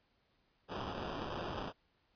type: noise with sample-and-hold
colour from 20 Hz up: white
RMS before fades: -41 dBFS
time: 0.68-1.73 s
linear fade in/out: 50 ms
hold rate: 2100 Hz
effects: pink hiss -75 dBFS RMS until 2.15 s + resampled to 11025 Hz